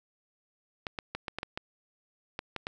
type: clicks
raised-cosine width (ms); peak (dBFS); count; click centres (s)
0.3; -18; 10; 0.868 / 0.988 / 1.15 / 1.282 / 1.386 / 1.431 / 1.575 / 2.391 / 2.563 / 2.669
effects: none